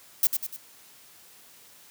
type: noise with echo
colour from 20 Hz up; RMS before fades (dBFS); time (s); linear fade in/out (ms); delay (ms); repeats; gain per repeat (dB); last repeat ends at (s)
violet; -20; 0.23-0.27; 2; 98; 3; -6; 0.564
effects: white hiss -53 dBFS RMS until 1.9 s + high-pass 80 Hz 12 dB/octave